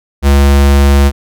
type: tone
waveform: square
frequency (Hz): 70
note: C#2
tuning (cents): +18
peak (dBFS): -5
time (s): 0.22-1.12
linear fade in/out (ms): 50
effects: none